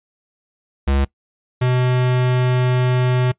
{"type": "tone pair in turn", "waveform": "square", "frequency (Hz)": [68.8, 125.96], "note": ["C#2", "B2"], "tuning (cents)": [-12, 35], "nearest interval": "minor seventh", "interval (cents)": 1047, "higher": "second", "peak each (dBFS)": -15, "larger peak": "neither", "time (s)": [[0.87, 1.05], [1.61, 3.32]], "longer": "second", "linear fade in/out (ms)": 10, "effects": ["noise-tail reverb RT60 0.1 s tail -21 dB re dry", "resampled to 8000 Hz"]}